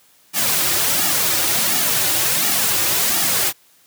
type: noise with flanger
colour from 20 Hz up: white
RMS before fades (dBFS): -18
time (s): 0.33-3.53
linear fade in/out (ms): 50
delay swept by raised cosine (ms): 1.9 to 4.6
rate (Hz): 1.4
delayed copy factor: -0.75
effects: white hiss -54 dBFS RMS until 3.86 s + high-pass 80 Hz 12 dB/octave